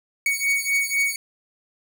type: beating tone pair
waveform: 45% pulse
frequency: 2233 / 2237 Hz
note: C#7 / C#7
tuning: +12 / +15 cents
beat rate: 4 Hz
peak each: -23 dBFS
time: 0.26-1.16 s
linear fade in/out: 2 ms
effects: none